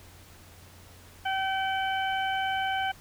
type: harmonic tone with a mistuned harmonic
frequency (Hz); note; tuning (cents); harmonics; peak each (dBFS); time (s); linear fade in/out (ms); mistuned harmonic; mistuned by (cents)
769; G5; -33; 1 / 2 / 3 / 4; -28 / -32 / -38 / -36; 1.25-2.92; 10; 4; -20
effects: added 89 Hz sine -53 dBFS peak until 3 s + pink hiss -53 dBFS RMS until 3 s